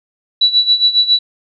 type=tone with tremolo; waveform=sine; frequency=3939 Hz; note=B7; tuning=5 cents flat; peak=-6 dBFS; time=0.41-1.19 s; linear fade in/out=5 ms; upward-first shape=sine; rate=7.3 Hz; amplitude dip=80%; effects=none